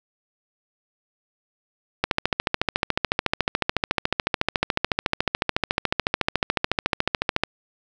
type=click train; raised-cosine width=0.3 ms; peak=-3 dBFS; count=76; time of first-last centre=2.04-7.436 s; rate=13.9 Hz; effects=none